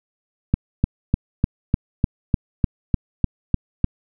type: click train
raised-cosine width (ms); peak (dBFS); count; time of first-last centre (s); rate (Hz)
5; -3; 12; 0.54-3.843; 3.33
effects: none

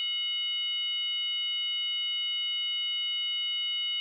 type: tone with frequency modulation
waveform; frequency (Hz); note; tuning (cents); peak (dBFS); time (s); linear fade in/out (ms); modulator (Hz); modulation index
sine; 2940; F#7; -12; -28; 0-4; 0; 790; 0.53
effects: none

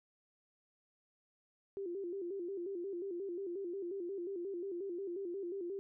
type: tone with vibrato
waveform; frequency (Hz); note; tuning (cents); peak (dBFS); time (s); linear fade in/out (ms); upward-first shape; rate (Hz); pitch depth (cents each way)
sine; 370; F#4; 0; -38; 1.77-5.79; 0; square; 5.6; 110
effects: none

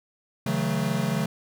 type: chord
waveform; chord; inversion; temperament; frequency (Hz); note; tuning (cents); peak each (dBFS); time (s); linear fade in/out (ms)
square; F# minor seventh; second; equal with one note detuned; 138.59 / 160.86 / 185 / 220; C#3 / E3 / F#3 / A3; 0 / -42 / 0 / 0; -30; 0.46-1.26; 5
effects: none

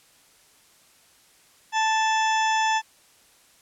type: harmonic tone with a mistuned harmonic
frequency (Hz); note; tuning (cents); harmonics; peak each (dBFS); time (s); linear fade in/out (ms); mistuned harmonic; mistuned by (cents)
880; A5; 0; 1 / 2 / 3 / 4 / 6 / 7 / 8; -21 / -27 / -31 / -33 / -37 / -38 / -39; 1.72-2.82; 50; 4; -38
effects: white hiss -57 dBFS RMS until 3.61 s + low-pass 11000 Hz 12 dB/octave

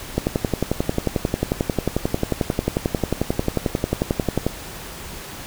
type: click train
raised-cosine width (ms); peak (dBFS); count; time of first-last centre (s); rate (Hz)
2; -5; 49; 0.18-4.466; 11.2
effects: pink hiss -35 dBFS RMS until 5.46 s

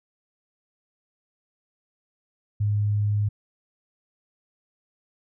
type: tone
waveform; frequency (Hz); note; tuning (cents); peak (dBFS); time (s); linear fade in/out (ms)
sine; 103.83; G#2; 0; -20; 2.6-3.29; 10
effects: none

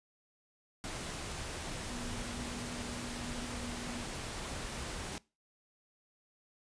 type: tone in noise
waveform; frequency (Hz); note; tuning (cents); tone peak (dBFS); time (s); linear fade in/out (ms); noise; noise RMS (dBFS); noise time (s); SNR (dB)
sine; 241.2; B3; -41; -44; 1.9-4.04; 0; pink; -41; 0.84-5.18; -6
effects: noise-tail reverb RT60 0.3 s tail -23 dB re dry + resampled to 22050 Hz

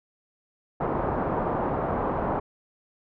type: low-pass noise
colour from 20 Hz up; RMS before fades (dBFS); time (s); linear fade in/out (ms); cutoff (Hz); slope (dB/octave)
white; -27; 0.8-2.4; 10; 1000; 24
effects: none

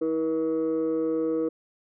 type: tone pair together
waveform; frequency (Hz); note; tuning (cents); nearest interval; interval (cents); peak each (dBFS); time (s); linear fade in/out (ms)
sine; 321.7 / 479.8; E4 / A#4; -42 / +50; perfect fifth; 692; -24; 0.01-1.49; 10
effects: tanh soft clip ceiling -20 dBFS

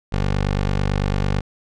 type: tone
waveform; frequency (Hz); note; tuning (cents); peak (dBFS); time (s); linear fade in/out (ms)
15% pulse; 49; G1; 0; -12; 0.12-1.41; 10
effects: low-pass 5000 Hz 12 dB/octave

